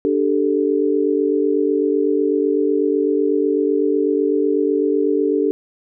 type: chord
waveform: sine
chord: D suspended fourth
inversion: none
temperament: equal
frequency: 293.7 / 392 / 440 Hz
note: D4 / G4 / A4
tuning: 0 / 0 / 0 cents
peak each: -19 dBFS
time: 0.05-5.51 s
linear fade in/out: 0 ms
effects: none